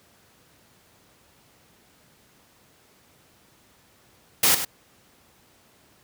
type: noise with echo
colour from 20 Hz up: white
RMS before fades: -18 dBFS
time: 4.43-4.55 s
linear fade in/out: 5 ms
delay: 100 ms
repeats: 1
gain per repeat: -10 dB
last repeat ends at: 4.65 s
effects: pink hiss -58 dBFS RMS until 6.03 s + high-pass 80 Hz 12 dB/octave